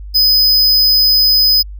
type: tone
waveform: square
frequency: 5020 Hz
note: D#8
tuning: 15 cents sharp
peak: -8 dBFS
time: 0.14-1.63 s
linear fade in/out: 20 ms
effects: added 50 Hz sine -26 dBFS peak until 1.79 s